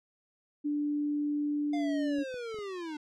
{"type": "tone with pitch glide", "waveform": "sine", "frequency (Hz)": [293.7, 288], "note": ["D4", "D4"], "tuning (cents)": [0, -34], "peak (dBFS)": -28, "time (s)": [0.64, 2.24], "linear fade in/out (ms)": 20, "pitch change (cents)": -34, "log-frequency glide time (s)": [1.77, 1.86]}
{"type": "linear sweep", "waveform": "square", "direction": "down", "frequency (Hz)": [707, 293.7], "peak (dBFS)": -37, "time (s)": [1.73, 2.97], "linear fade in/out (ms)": 5}
{"type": "clicks", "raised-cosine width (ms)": 2, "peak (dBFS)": -38, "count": 4, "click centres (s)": [2.185, 2.342, 2.544, 2.588]}
{"effects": ["low-pass 5000 Hz 12 dB/octave"]}